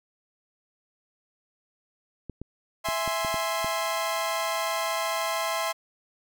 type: clicks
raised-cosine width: 3 ms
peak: -23 dBFS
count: 7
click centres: 2.297 / 2.416 / 2.887 / 3.077 / 3.248 / 3.343 / 3.645 s
type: chord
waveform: sawtooth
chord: E augmented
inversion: none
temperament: equal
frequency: 659.3 / 830.6 / 1046.5 Hz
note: E5 / G#5 / B#5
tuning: 0 / 0 / 0 cents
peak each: -26 / -30 / -26 dBFS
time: 2.84-5.73 s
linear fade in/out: 20 ms
effects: none